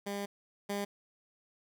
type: tone pair in turn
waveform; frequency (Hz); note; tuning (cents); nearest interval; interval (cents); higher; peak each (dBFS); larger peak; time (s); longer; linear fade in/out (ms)
15% pulse; 201.3 / 202.1; G3 / G#3; +46 / -47; unison; 7; second; -29 / -27; second; 0.06-0.26 / 0.69-0.85; first; 10
effects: none